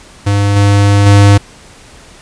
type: tone with level steps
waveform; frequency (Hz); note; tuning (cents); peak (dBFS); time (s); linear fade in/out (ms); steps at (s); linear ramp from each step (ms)
square; 101; G#2; -48; -9 / -6 / -3; 0.26-1.38; 10; 0.56 / 1.06; 5
effects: pink hiss -38 dBFS RMS until 2.21 s + resampled to 22050 Hz